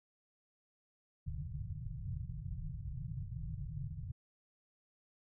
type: low-pass noise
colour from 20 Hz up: white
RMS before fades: -42 dBFS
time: 1.26-4.12 s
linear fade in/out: 10 ms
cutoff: 160 Hz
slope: 96 dB/octave
effects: none